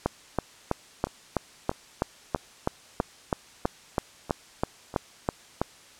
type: two click trains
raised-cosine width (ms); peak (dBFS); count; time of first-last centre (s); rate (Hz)
1; -9 / -23; 18 / 7; 0.06-5.616 / 1.07-4.941; 3.06 / 1.55
effects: white hiss -52 dBFS RMS until 5.99 s + low-pass 8000 Hz 12 dB/octave